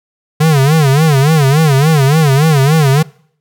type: tone with vibrato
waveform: square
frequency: 146.83 Hz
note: D3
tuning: in tune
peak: -7 dBFS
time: 0.4-3.03 s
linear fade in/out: 10 ms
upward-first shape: sine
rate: 3.5 Hz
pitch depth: 170 cents each way
effects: noise-tail reverb RT60 0.6 s tail -24 dB re dry